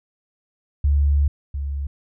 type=tone pair in turn; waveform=sine; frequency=71.6 / 70.29 Hz; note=D2 / C#2; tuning=-43 / +25 cents; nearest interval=unison; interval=32 cents; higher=first; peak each=-14 / -23 dBFS; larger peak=first; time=0.84-1.28 / 1.54-1.87 s; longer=first; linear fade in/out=5 ms; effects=none